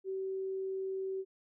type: tone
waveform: sine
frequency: 382.6 Hz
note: G4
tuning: 42 cents flat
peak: -34 dBFS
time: 0.04-1.25 s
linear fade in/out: 50 ms
effects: none